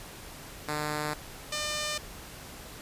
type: tone pair in turn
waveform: 5% pulse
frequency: 150.4 / 601.6 Hz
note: D3 / D5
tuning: +42 / +42 cents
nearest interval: 2 octaves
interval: 2400 cents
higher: second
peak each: -19 dBFS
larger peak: neither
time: 0.68-1.14 / 1.52-1.98 s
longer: neither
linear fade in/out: 5 ms
effects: pink hiss -45 dBFS RMS until 2.81 s + resampled to 32000 Hz